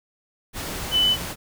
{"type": "tone in noise", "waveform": "sine", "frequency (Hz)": 3002, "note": "F#7", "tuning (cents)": 24, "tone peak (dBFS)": -16, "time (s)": [0.91, 1.17], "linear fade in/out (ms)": 50, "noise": "pink", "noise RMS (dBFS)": -31, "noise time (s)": [0.53, 1.36], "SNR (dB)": 12, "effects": []}